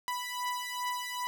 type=beating tone pair; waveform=sawtooth; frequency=987.8 / 990.3 Hz; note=B5 / B5; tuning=0 / +4 cents; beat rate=2.5 Hz; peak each=-32 / -33 dBFS; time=0.08-1.27 s; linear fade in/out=0 ms; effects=none